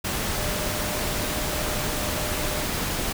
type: tone in noise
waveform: sine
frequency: 604 Hz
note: D5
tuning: 48 cents sharp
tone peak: -35 dBFS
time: 0.37-2.66 s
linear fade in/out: 10 ms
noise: pink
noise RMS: -27 dBFS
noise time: 0.04-3.13 s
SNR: -11 dB
effects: none